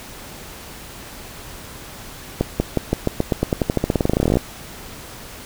accelerating click train, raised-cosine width 2 ms, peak -3 dBFS, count 29, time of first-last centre 2.41-4.371 s, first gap 190 ms, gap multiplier 0.91, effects pink hiss -37 dBFS RMS until 5.45 s

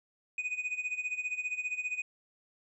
triangle tone with tremolo, 2489 Hz, D#7, in tune, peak -28 dBFS, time 0.38-2.02 s, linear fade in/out 2 ms, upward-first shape sine, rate 15 Hz, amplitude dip 80%, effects resampled to 24000 Hz

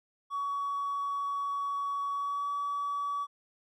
triangle tone with pitch glide, 1127 to 1142.1 Hz, C#6 to D6, +28 to -49 cents, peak -27 dBFS, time 0.3-3.27 s, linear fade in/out 50 ms, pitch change +23 cents, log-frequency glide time 2.12-2.5 s, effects tanh soft clip ceiling -27 dBFS

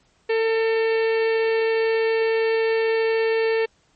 harmonic tone, 448.8 Hz, A4, 34 cents sharp, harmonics 1 / 2 / 3 / 4 / 5 / 6 / 7 / 8 / 9 / 10, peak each -18 / -32 / -40 / -30 / -33 / -34 / -42 / -47 / -45 / -42 dBFS, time 0.29-3.66 s, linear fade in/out 10 ms, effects pink hiss -62 dBFS RMS until 3.95 s + MP3 32 kbps

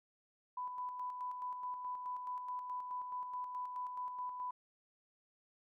sine tone with tremolo, 996 Hz, B5, 14 cents sharp, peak -38 dBFS, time 0.57-4.51 s, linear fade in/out 5 ms, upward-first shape square, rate 4.7 Hz, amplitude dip 40%, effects none

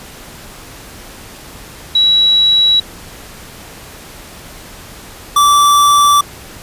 sine / square tone pair in turn, 3900 / 1162.6 Hz, B7 / D6, -23 / -18 cents, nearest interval octave + major sixth, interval 2095 cents, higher first, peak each -7 dBFS, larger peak neither, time 1.95-2.8 / 5.36-6.21 s, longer neither, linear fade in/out 5 ms, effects pink hiss -34 dBFS RMS until 6.62 s + resampled to 32000 Hz

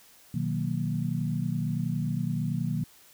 sine chord, B major seventh, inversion none, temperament equal, 123.47 / 155.56 / 185 / 233.1 Hz, B2 / D#3 / F#3 / A#3, 0 / 0 / 0 / 0 cents, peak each -32 / -30 / -33 / -34 dBFS, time 0.34-2.84 s, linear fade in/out 5 ms, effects white hiss -56 dBFS RMS until 3.13 s

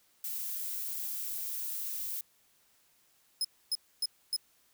violet noise, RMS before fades -37 dBFS, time 0.24-2.21 s, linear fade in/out 2 ms
sawtooth tone bursts, 5120 Hz, D#8, 49 cents sharp, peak -26 dBFS, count 4, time 3.41-4.364 s, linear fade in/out 2 ms, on 36 ms, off 270 ms
effects white hiss -68 dBFS RMS until 4.73 s

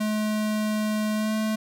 square tone with pitch glide, 213.8 to 217 Hz, A3 to A3, -49 to -24 cents, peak -24 dBFS, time 0-1.56 s, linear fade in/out 10 ms, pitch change +25 cents, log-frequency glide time 1.14-1.35 s, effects none

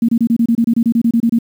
sine tone bursts, 231.9 Hz, A#3, 9 cents flat, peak -9 dBFS, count 15, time 0.02-1.388 s, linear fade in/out 5 ms, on 66 ms, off 27 ms, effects 7-bit

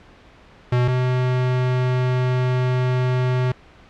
square tone pair in turn, 123.6 / 126.71 Hz, B2 / B2, +2 / +45 cents, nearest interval unison, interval 43 cents, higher second, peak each -16 / -18 dBFS, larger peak first, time 0.72-0.88 / 0.88-3.52 s, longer second, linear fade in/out 5 ms, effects pink hiss -48 dBFS RMS until 3.89 s + low-pass 3000 Hz 12 dB/octave

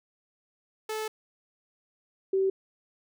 sawtooth / sine tone pair in turn, 434.5 / 384.5 Hz, A4 / G4, -22 / -33 cents, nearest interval major second, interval 211 cents, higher first, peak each -27 / -22 dBFS, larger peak second, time 0.89-1.08 / 2.33-2.5 s, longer first, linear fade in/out 5 ms, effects none

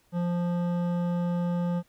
triangle tone with hard clipping, 174.61 Hz, F3, in tune, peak -27 dBFS, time 0.12-1.83 s, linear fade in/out 50 ms, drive 16 dB, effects pink hiss -66 dBFS RMS until 1.88 s

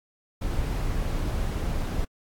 brown noise, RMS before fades -27 dBFS, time 0.41-2.05 s, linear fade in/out 10 ms, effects AAC 64 kbps

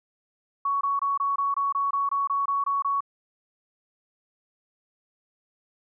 sine tone bursts, 1117 Hz, C#6, 13 cents sharp, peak -22 dBFS, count 13, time 0.65-3.006 s, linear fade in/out 5 ms, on 160 ms, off 23 ms, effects none

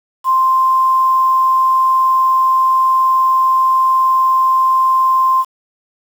sine tone with quantisation, 1046.5 Hz, C6, in tune, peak -9 dBFS, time 0.24-5.45 s, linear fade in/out 50 ms, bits 6, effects none

